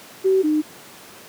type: tone pair in turn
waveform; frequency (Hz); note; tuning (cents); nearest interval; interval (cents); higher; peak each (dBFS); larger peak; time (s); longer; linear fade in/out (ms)
sine; 381.2 / 305.4; G4 / D#4; -48 / -32; major third; 384; first; -13 / -15; first; 0.24-0.43 / 0.43-0.62; neither; 20
effects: pink hiss -42 dBFS RMS until 1.28 s + high-pass 200 Hz 12 dB/octave